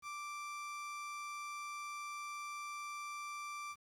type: tone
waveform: 30% pulse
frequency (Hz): 1174.7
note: D6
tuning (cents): 0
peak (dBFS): -40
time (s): 0.02-3.76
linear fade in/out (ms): 50
effects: low-pass 10000 Hz 12 dB/octave + 11-bit